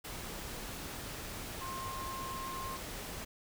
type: tone in noise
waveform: sine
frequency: 1062 Hz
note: C6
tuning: 25 cents sharp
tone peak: -40 dBFS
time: 1.61-2.77 s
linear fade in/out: 10 ms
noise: pink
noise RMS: -43 dBFS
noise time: 0.04-3.25 s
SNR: 0 dB
effects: none